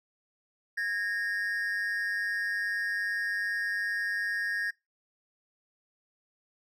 triangle tone pair together, 1648.5 / 1846 Hz, G#6 / A#6, -13 / -17 cents, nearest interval major second, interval 196 cents, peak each -30 / -30 dBFS, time 0.77-4.71 s, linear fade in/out 10 ms, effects noise-tail reverb RT60 0.2 s tail -22 dB re dry

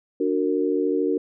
sine chord, D augmented, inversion none, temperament just, 293.7 / 367.1 / 458.9 Hz, D4 / F#4 / A#4, 0 / -14 / -27 cents, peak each -24 dBFS, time 0.2-1.18 s, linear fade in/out 5 ms, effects none

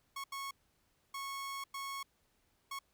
sawtooth tone bursts at uneven times, 1100 Hz, C#6, 14 cents flat, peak -36 dBFS, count 5, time 0.16-0.24 / 0.32-0.51 / 1.14-1.64 / 1.74-2.03 / 2.71-2.79 s, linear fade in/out 5 ms, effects pink hiss -75 dBFS RMS until 2.93 s

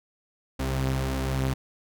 sawtooth tone pair together, 65.5 / 132.75 Hz, C2 / C3, +2 / +25 cents, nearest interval octave, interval 1223 cents, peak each -24 dBFS, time 0.59-1.54 s, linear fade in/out 10 ms, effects none

